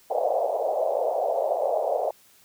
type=band-pass noise; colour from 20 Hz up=pink; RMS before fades=-25 dBFS; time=0.1-2.11 s; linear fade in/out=5 ms; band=510 to 740 Hz; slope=48 dB/octave; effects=white hiss -57 dBFS RMS until 2.44 s